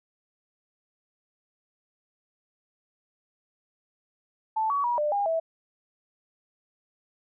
sine tone with pitch steps, 878 / 1130 / 961 / 597 / 809 / 653 Hz, A5 / C#6 / B5 / D5 / G#5 / E5, -4 / +33 / -48 / +28 / -46 / -17 cents, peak -23 dBFS, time 4.56-5.4 s, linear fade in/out 10 ms, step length 140 ms, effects none

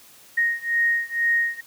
sine beating tone pair, 1864.7 / 1866.8 Hz, A#6 / A#6, 0 / +2 cents, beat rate 2.1 Hz, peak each -22 / -23 dBFS, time 0.37-1.61 s, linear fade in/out 10 ms, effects white hiss -50 dBFS RMS until 1.66 s + high-pass 80 Hz 12 dB/octave

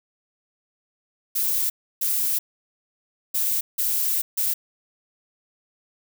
violet noise bursts at uneven times, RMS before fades -23 dBFS, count 5, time 1.35-1.7 / 2.01-2.39 / 3.34-3.61 / 3.78-4.22 / 4.37-4.54 s, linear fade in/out 10 ms, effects none

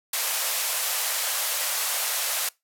white band-pass noise, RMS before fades -27 dBFS, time 0.13-2.49 s, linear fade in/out 5 ms, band 500 to 15000 Hz, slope 48 dB/octave, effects noise-tail reverb RT60 0.2 s tail -23 dB re dry

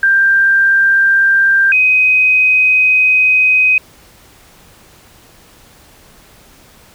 sine tone pair in turn, 1584 / 2514 Hz, G6 / D#7, +18 / +17 cents, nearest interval minor sixth, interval 799 cents, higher second, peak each -7 dBFS, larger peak neither, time 0.03-1.72 / 1.72-3.78 s, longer second, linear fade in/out 2 ms, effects pink hiss -44 dBFS RMS until 6.94 s

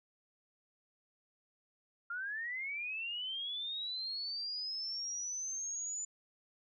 sine linear sweep, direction up, 1378 to 7040 Hz, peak -37 dBFS, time 2.1-6.05 s, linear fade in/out 5 ms, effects none

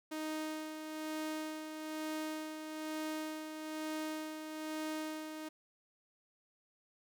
sawtooth tone with tremolo, 311.1 Hz, D#4, in tune, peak -33 dBFS, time 0.11-5.49 s, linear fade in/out 10 ms, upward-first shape sine, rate 1.1 Hz, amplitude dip 50%, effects none

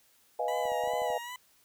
sine chord, F half-diminished seventh, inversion second, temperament equal, 493.9 / 622.3 / 698.5 / 830.6 Hz, Cb5 / Eb5 / F5 / Ab5, 0 / 0 / 0 / 0 cents, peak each -34 dBFS, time 0.39-1.18 s, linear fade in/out 5 ms
20% pulse tone with vibrato, 974 Hz, B5, 24 cents flat, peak -34 dBFS, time 0.48-1.36 s, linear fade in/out 2 ms, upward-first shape sine, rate 2.5 Hz, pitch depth 60 cents each way
clicks, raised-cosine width 2 ms, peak -38 dBFS, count 7, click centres 0.655 / 0.719 / 0.838 / 0.875 / 0.936 / 1.019 / 1.103 s
effects white hiss -65 dBFS RMS until 1.64 s

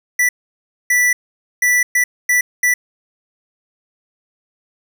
square tone bursts at uneven times, 1969 Hz, B6, 6 cents flat, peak -12 dBFS, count 6, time 0.19-0.29 / 0.9-1.13 / 1.62-1.83 / 1.95-2.04 / 2.29-2.41 / 2.63-2.74 s, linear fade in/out 5 ms, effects 8-bit

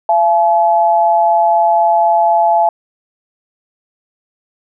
sine tone pair together, 680 / 856 Hz, F5 / A5, -46 / -48 cents, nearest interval major third, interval 398 cents, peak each -11 dBFS, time 0.09-2.69 s, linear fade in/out 2 ms, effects none

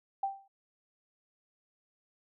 sine tone with exponential decay, 784 Hz, G5, in tune, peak -26 dBFS, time 0.23-0.48 s, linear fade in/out 5 ms, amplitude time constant 53 ms, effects none

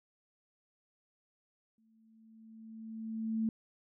sine tone with exponential growth, 222.3 Hz, A3, 18 cents sharp, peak -28 dBFS, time 1.78-3.49 s, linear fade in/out 2 ms, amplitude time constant 370 ms, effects none

